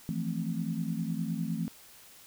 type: chord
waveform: sine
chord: F major seventh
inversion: third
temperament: equal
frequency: 164.81 / 174.61 / 220 / 261.6 Hz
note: E3 / F3 / A3 / C4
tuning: 0 / 0 / 0 / 0 cents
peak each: -34 / -36 / -35 / -39 dBFS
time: 0.09-1.68 s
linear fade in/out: 0 ms
effects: white hiss -54 dBFS RMS until 2.26 s